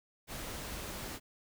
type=noise; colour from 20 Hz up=pink; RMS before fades=-42 dBFS; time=0.27-1.2 s; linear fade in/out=50 ms; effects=none